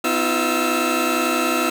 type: tone cluster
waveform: 25% pulse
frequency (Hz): 251.8 / 318.4 / 349.4 / 1295 / 1351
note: B3 / D#4 / F4 / E6 / E6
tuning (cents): +34 / +40 / +1 / -31 / +42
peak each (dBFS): -21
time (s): 0.04-1.7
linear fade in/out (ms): 5
effects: none